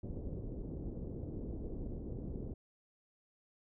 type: low-pass noise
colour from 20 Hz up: pink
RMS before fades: -42 dBFS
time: 0.03-2.54 s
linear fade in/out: 5 ms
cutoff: 450 Hz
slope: 24 dB/octave
effects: none